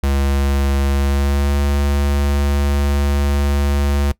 square tone with pitch glide, 69.3 to 70.92 Hz, C#2 to C#2, 0 to +40 cents, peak -15 dBFS, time 0.03-4.12 s, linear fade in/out 5 ms, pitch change +40 cents, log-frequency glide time 0.98-1.56 s, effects noise-tail reverb RT60 0.1 s tail -20 dB re dry

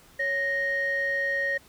sine tone pair together, 554.4 / 1864.8 Hz, C#5 / A#6, 0 / 0 cents, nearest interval octave + major sixth, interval 2100 cents, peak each -30 / -24 dBFS, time 0.19-1.58 s, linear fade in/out 10 ms, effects tanh soft clip ceiling -19 dBFS + pink hiss -55 dBFS RMS until 1.68 s

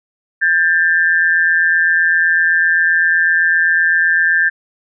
sine tone pair together, 1599 / 1766.8 Hz, G6 / A6, +34 / +7 cents, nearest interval major second, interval 173 cents, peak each -13 dBFS, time 0.41-4.5 s, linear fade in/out 20 ms, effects none

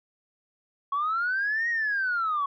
sine linear two-way sweep, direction up then down, 1099 to 1895 to 1099 Hz, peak -23 dBFS, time 0.92-2.46 s, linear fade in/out 5 ms, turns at 1.69 s, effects tanh soft clip ceiling -20 dBFS

